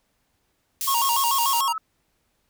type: high-pass noise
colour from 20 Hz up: white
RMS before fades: -27 dBFS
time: 0.81-1.61 s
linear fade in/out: 0 ms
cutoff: 4300 Hz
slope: 12 dB/octave
type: tone with vibrato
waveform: square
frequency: 1011 Hz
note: B5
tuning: 40 cents sharp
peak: -21 dBFS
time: 0.87-1.73 s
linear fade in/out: 10 ms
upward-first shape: square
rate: 6.8 Hz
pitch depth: 130 cents each way
type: tone with exponential growth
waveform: sine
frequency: 1299 Hz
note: E6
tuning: 26 cents flat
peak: -25 dBFS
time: 1.32-1.78 s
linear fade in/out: 2 ms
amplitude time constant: 100 ms
effects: pink hiss -70 dBFS RMS until 2.49 s